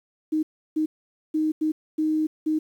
sine tone bursts at uneven times, 311.1 Hz, D#4, in tune, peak -20 dBFS, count 6, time 0.32-0.43 / 0.76-0.86 / 1.34-1.52 / 1.61-1.72 / 1.98-2.27 / 2.46-2.59 s, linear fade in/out 10 ms, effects 9-bit

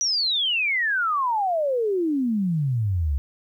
sine exponential sweep, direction down, 5940 to 66.3 Hz, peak -20 dBFS, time 0.01-3.18 s, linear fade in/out 0 ms, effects 10-bit

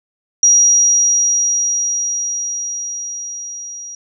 sine tone with level ramp, 5740 Hz, F8, 47 cents sharp, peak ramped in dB -6 to -28 dBFS, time 0.43-3.95 s, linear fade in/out 2 ms, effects none

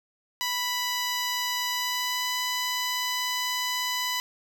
10% pulse tone with pitch glide, 987.8 to 996.4 Hz, B5 to B5, 0 to +15 cents, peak -18 dBFS, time 0.41-4.2 s, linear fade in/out 0 ms, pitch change +15 cents, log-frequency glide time 1.7-2.28 s, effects none

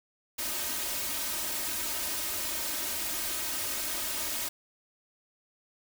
white noise with comb filter, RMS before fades -33 dBFS, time 0.38-4.49 s, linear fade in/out 10 ms, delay 3.2 ms, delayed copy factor +0.85, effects none

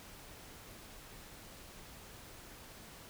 silence, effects pink hiss -53 dBFS RMS until 3.09 s

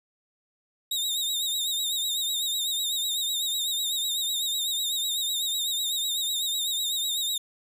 sawtooth tone with vibrato, 3729 Hz, A#7, in tune, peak -23 dBFS, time 0.91-7.38 s, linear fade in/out 5 ms, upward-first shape sine, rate 8 Hz, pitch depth 70 cents each way, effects none

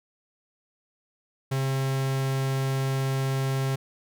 45% pulse tone, 134.2 Hz, C3, 44 cents sharp, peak -24 dBFS, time 1.51-3.76 s, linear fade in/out 10 ms, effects none

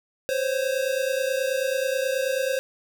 square tone pair together, 517 / 546.3 Hz, C5 / C#5, -21 / -25 cents, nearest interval minor second, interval 96 cents, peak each -26 / -27 dBFS, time 0.29-2.59 s, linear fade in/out 0 ms, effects none

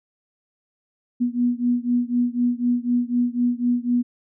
sine beating tone pair, 241.5 / 245.5 Hz, B3 / B3, -39 / -10 cents, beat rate 4 Hz, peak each -21 / -22 dBFS, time 1.2-4.03 s, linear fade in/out 20 ms, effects none

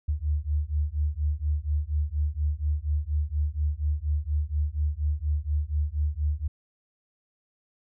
sine beating tone pair, 72.7 / 76.9 Hz, D2 / D#2, -17 / -20 cents, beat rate 4.2 Hz, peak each -27 dBFS, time 0.08-6.48 s, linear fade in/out 10 ms, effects none

